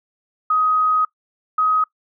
sine tone pair in turn, 1257 / 1261.7 Hz, D#6 / D#6, +17 / +24 cents, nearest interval unison, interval 7 cents, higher second, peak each -14 dBFS, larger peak neither, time 0.5-1.05 / 1.58-1.84 s, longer first, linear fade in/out 5 ms, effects noise-tail reverb RT60 0.1 s tail -22 dB re dry

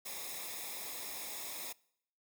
white noise with comb filter, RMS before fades -43 dBFS, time 0.05-1.73 s, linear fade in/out 10 ms, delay 0.67 ms, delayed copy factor -0.7, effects noise-tail reverb RT60 0.7 s tail -24 dB re dry

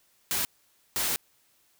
white noise bursts at uneven times, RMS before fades -28 dBFS, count 2, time 0.31-0.45 / 0.96-1.16 s, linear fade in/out 0 ms, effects white hiss -66 dBFS RMS until 1.79 s

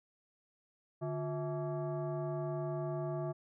sine tone with frequency modulation, 146.83 Hz, D3, in tune, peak -34 dBFS, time 1.01-3.33 s, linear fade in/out 20 ms, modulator 503 Hz, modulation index 1.2, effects none

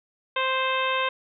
harmonic tone, 523.3 Hz, C5, in tune, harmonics 1 / 2 / 3 / 4 / 5 / 6 / 7, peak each -29 / -26 / -31 / -33 / -30 / -34 / -35 dBFS, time 0.36-1.09 s, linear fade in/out 5 ms, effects none

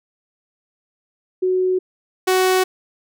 sine / sawtooth tone pair in turn, 370 / 372.6 Hz, F#4 / F#4, 0 / +12 cents, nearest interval unison, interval 12 cents, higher second, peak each -15 / -10 dBFS, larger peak second, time 1.42-1.79 / 2.27-2.64 s, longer neither, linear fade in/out 10 ms, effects none

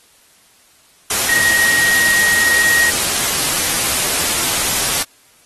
sine tone in noise, 1884 Hz, A#6, 18 cents sharp, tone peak -13 dBFS, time 1.29-2.9 s, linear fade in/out 5 ms, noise white, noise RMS -17 dBFS, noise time 1.1-5.03 s, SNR +1 dB, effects white hiss -51 dBFS RMS until 5.45 s + AAC 32 kbps

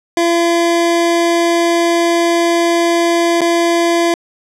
25% pulse tone with dropouts, 340 Hz, F4, 46 cents flat, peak -7 dBFS, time 0.17-4.14 s, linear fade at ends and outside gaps 2 ms, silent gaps 3.408-3.415 s, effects low-pass 9000 Hz 12 dB/octave

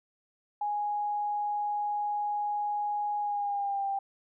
sine tone with pitch glide, 829 to 790.2 Hz, G#5 to G5, -3 to +14 cents, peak -28 dBFS, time 0.61-3.99 s, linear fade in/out 5 ms, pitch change -83 cents, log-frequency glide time 3.2-3.87 s, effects none

